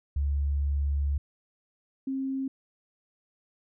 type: tone pair in turn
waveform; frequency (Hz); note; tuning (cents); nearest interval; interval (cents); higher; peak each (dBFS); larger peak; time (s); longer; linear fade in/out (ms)
sine; 71 / 267.5; C#2 / C4; +42 / +38; octave + major seventh; 2296; second; -24 / -28; first; 0.16-1.18 / 2.07-2.48; first; 5
effects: none